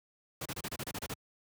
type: noise bursts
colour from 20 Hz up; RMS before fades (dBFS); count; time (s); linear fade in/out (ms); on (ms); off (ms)
pink; -38; 10; 0.41-1.14; 5; 46; 30
effects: high-pass 80 Hz 12 dB/octave